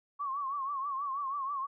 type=tone with vibrato; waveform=sine; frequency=1108.7 Hz; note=C#6; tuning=in tune; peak=-32 dBFS; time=0.19-1.67 s; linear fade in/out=20 ms; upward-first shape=triangle; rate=6.2 Hz; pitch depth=110 cents each way; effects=none